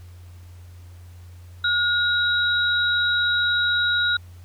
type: tone pair together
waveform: sine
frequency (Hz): 1435 / 3831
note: F6 / A#7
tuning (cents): +47 / +47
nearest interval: octave + perfect fourth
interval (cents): 1700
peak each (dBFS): -20 / -22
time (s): 1.64-4.17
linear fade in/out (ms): 5
effects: added 88 Hz sine -40 dBFS peak until 4.44 s + pink hiss -56 dBFS RMS until 4.44 s